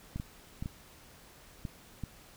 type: clicks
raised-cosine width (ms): 5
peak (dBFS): -24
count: 6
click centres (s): 0.16 / 0.199 / 0.625 / 0.659 / 1.652 / 2.037
effects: pink hiss -56 dBFS RMS until 2.36 s